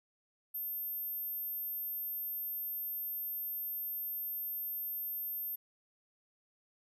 sine tone, 13290 Hz, G#9, in tune, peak -36 dBFS, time 0.54-5.56 s, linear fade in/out 10 ms, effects none

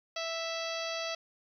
harmonic tone, 659 Hz, E5, 1 cent flat, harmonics 1 / 2 / 3 / 4 / 5 / 6 / 7 / 8 / 9, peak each -37 / -42 / -44 / -42 / -43 / -45 / -43 / -48 / -47 dBFS, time 0.16-1.15 s, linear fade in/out 5 ms, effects 11-bit

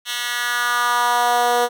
10% pulse tone with high-pass filter sweep, 241.8 Hz, B3, 36 cents flat, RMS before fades -19 dBFS, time 0.05-1.69 s, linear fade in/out 50 ms, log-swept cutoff 2600 to 500 Hz, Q 2.3, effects none

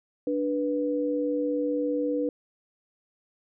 sine tone pair together, 293.7 / 490.5 Hz, D4 / B4, 0 / -12 cents, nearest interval major sixth, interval 888 cents, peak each -27 dBFS, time 0.27-2.29 s, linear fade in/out 2 ms, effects none

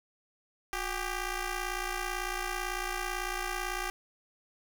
10% pulse ring-modulated tone, 392 Hz, G4, in tune, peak -21 dBFS, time 0.73-3.9 s, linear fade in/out 0 ms, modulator 421 Hz, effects none

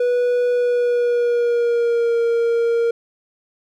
triangle tone with pitch glide, 489.6 to 465.9 Hz, B4 to A#4, -15 to -1 cents, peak -13 dBFS, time 0-2.91 s, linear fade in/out 5 ms, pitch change -86 cents, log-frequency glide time 0.51-2.19 s, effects none

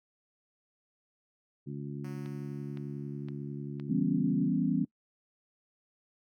harmonic tone, 71.1 Hz, C#2, 45 cents sharp, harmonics 2 / 3 / 4 / 5, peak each -38 / -42 / -44 / -46 dBFS, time 1.66-4.5 s, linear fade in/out 20 ms
5% pulse tone with exponential decay, 183.9 Hz, F#3, 10 cents flat, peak -39 dBFS, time 2.04-4.07 s, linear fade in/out 5 ms, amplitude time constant 440 ms
click train, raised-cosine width 0.3 ms, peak -34 dBFS, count 4, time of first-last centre 2.26-3.798 s, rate 1.95 Hz
sine chord, C# half-diminished seventh, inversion first, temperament equal, 164.81 / 196 / 246.9 / 277.2 Hz, E3 / G3 / B3 / C#4, 0 / 0 / 0 / 0 cents, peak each -32 / -32 / -31 / -31 dBFS, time 3.89-4.85 s, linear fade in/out 10 ms
effects noise-tail reverb RT60 0.1 s tail -23 dB re dry

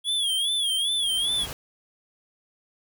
square tone with vibrato, 3322 Hz, G#7, in tune, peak -23 dBFS, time 0.04-1.47 s, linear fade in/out 50 ms, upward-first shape sine, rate 2.5 Hz, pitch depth 110 cents each way
pink noise with exponential growth, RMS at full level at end -34 dBFS, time 0.51-1.53 s, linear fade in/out 1 ms, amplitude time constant 220 ms
effects none

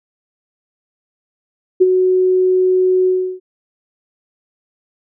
sine tone with ADSR envelope, 370 Hz, F#4, in tune, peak -4 dBFS, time 1.8-3.4 s, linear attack 18 ms, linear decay 32 ms, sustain -6 dB, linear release 330 ms, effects none

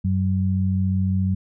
sine tone pair together, 94.3 / 188.6 Hz, F#2 / F#3, +33 / +33 cents, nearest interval octave, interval 1200 cents, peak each -20 / -22 dBFS, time 0.04-1.35 s, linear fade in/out 10 ms, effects none

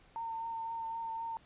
sine tone with vibrato, 910 Hz, A#5, 42 cents flat, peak -36 dBFS, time 0.16-1.37 s, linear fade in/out 0 ms, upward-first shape triangle, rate 3.9 Hz, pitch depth 19 cents each way, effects pink hiss -63 dBFS RMS until 1.45 s + resampled to 8000 Hz

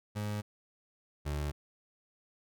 30% pulse tone pair in turn, 104.6 / 73.54 Hz, G#2 / D2, +13 / +3 cents, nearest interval tritone, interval 610 cents, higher first, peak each -31 / -30 dBFS, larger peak second, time 0.15-0.42 / 1.25-1.52 s, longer neither, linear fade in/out 20 ms, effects none

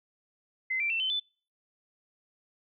sine tone with pitch steps, 2057 / 2349 / 2683 / 3064 / 3500 Hz, C7 / D7 / E7 / G7 / A7, -30 / 0 / +30 / -40 / -10 cents, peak -27 dBFS, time 0.7-1.2 s, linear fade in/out 10 ms, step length 100 ms, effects noise-tail reverb RT60 0.4 s tail -26 dB re dry

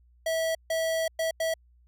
square tone bursts at uneven times, 650 Hz, E5, 24 cents flat, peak -26 dBFS, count 4, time 0.26-0.55 / 0.7-1.08 / 1.19-1.31 / 1.4-1.54 s, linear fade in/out 5 ms, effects added 60 Hz sine -57 dBFS peak until 1.87 s

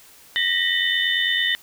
sine tone cluster, 1853 / 1942 / 3007 / 3595 Hz, A#6 / B6 / F#7 / A7, -11 / -30 / +27 / +36 cents, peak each -24 dBFS, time 0.36-1.55 s, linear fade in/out 0 ms, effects white hiss -49 dBFS RMS until 1.62 s

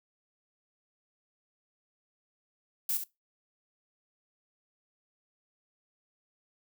violet noise with echo, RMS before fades -30 dBFS, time 2.89-2.97 s, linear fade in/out 2 ms, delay 68 ms, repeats 1, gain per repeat -8 dB, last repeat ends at 3.038 s, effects noise-tail reverb RT60 0.2 s tail -20 dB re dry

